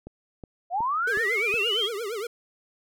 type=click train; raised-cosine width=2 ms; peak=-26 dBFS; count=5; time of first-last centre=0.07-1.541 s; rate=2.72 Hz
type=linear sweep; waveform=sine; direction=up; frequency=659.3 to 3360 Hz; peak=-23 dBFS; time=0.7-1.9 s; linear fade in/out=50 ms
type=tone with vibrato; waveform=square; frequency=432.8 Hz; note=A4; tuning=29 cents flat; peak=-30 dBFS; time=1.07-2.27 s; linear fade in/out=5 ms; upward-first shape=triangle; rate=8.7 Hz; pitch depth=220 cents each way
effects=none